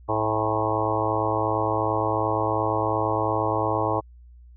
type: harmonic tone with a mistuned harmonic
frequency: 108.7 Hz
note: A2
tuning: 21 cents flat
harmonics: 1 / 3 / 4 / 5 / 6 / 7 / 8 / 9 / 10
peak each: -30 / -30 / -30 / -30 / -30 / -30 / -30 / -30 / -30 dBFS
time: 0.08-4.01 s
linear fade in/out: 20 ms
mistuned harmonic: 7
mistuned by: +58 cents
effects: added 60 Hz sine -45 dBFS peak until 4.56 s